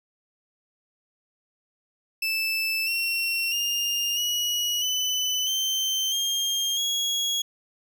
30% pulse tone with pitch steps, 2637 / 2725 / 2816 / 2911 / 3008 / 3109 / 3213 / 3320 Hz, E7 / F7 / F7 / F#7 / F#7 / G7 / G7 / G#7, 0 / -43 / +14 / -29 / +28 / -15 / +42 / -1 cents, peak -21 dBFS, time 2.22-7.42 s, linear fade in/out 5 ms, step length 650 ms, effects none

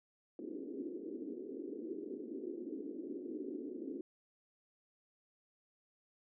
pink band-pass noise, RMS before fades -44 dBFS, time 0.39-4.01 s, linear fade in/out 2 ms, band 260 to 410 Hz, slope 48 dB/octave, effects none

